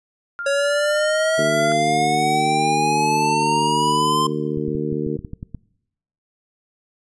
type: tone with tremolo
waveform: sine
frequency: 1399 Hz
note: F6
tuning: 3 cents sharp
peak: -24 dBFS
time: 0.39-1.72 s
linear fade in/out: 0 ms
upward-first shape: triangle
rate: 16 Hz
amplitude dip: 40%
type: exponential sweep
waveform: square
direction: up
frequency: 554.4 to 1046.5 Hz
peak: -18 dBFS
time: 0.46-4.27 s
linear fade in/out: 5 ms
type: harmonic tone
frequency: 75.5 Hz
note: D2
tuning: 48 cents sharp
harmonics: 2 / 3 / 4 / 5 / 6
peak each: -27 / -27 / -27 / -27 / -27 dBFS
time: 1.38-5.17 s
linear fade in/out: 5 ms
type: clicks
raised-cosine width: 5 ms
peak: -18 dBFS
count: 10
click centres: 4.575 / 4.683 / 4.751 / 4.926 / 5.067 / 5.191 / 5.248 / 5.334 / 5.429 / 5.547 s
effects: noise-tail reverb RT60 0.8 s tail -22 dB re dry + resampled to 24000 Hz